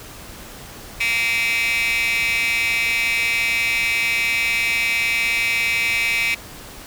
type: tone with high-pass filter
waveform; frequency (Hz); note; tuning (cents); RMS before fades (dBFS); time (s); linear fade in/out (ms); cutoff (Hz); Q
15% pulse; 231.1; A#3; -15; -20; 1-6.35; 10; 2400; 5.6
effects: pink hiss -38 dBFS RMS until 6.86 s